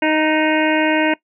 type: harmonic tone with a mistuned harmonic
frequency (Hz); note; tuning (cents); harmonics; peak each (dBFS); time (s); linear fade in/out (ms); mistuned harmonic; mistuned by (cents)
311.1; D#4; 0; 1 / 2 / 3 / 5 / 6 / 7 / 8 / 9; -17 / -20 / -22 / -24 / -25 / -25 / -26 / -27; 0.02-1.14; 5; 5; -23
effects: noise-tail reverb RT60 0.1 s tail -20 dB re dry